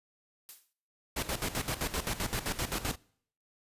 blue noise with exponential decay, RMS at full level -42 dBFS, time 0.49-0.73 s, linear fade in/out 0 ms, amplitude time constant 51 ms
pink noise with tremolo, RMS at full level -32 dBFS, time 1.16-2.96 s, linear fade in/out 10 ms, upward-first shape square, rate 7.7 Hz, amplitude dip 75%
effects noise-tail reverb RT60 0.6 s tail -24 dB re dry + resampled to 32000 Hz

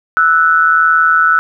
sine tone pair together, 1318.5 / 1480 Hz, E6 / F#6, 0 / 0 cents, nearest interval major second, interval 200 cents, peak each -10 dBFS, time 0.17-1.39 s, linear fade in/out 0 ms, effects none

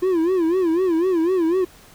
triangle tone with vibrato, 349.2 Hz, F4, in tune, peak -14 dBFS, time 0.02-1.65 s, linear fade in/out 10 ms, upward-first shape sine, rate 4 Hz, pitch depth 150 cents each way, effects pink hiss -48 dBFS RMS until 1.94 s

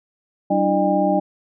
sine tone cluster, 190.8 / 295.8 / 332.3 / 605 / 803 Hz, G3 / D4 / E4 / D#5 / G5, -47 / +13 / +14 / -49 / +41 cents, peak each -22 / -22 / -25 / -20 / -21 dBFS, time 0.5-1.2 s, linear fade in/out 10 ms, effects none

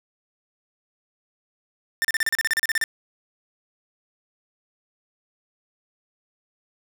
45% pulse tone bursts, 1795 Hz, A6, 34 cents sharp, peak -19 dBFS, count 14, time 2.02-2.839 s, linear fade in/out 0 ms, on 26 ms, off 35 ms, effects none

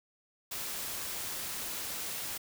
white noise, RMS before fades -38 dBFS, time 0.51-2.38 s, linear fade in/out 10 ms, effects none

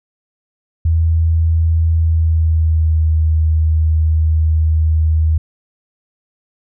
sine tone with pitch glide, 81.6 to 79.05 Hz, E2 to D#2, -17 to +28 cents, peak -10 dBFS, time 0.85-5.38 s, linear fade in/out 5 ms, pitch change -55 cents, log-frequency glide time 1.92-3.11 s, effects none

